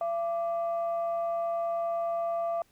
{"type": "tone pair together", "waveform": "sine", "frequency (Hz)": [677.4, 1174.7], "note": ["E5", "D6"], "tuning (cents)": [47, 0], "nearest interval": "minor seventh", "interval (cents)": 953, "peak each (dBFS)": [-27, -38], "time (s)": [0.01, 2.62], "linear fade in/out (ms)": 2, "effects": ["tanh soft clip ceiling -21 dBFS", "pink hiss -66 dBFS RMS until 2.71 s"]}